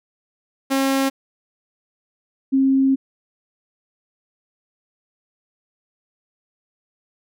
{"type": "tone pair in turn", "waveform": ["sawtooth", "sine"], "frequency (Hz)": [270, 268.3], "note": ["C#4", "C4"], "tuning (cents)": [-45, 44], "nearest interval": "unison", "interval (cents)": 11, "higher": "first", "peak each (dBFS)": [-13, -13], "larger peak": "neither", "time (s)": [[0.7, 1.1], [2.52, 2.96]], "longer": "second", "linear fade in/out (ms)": 20, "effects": []}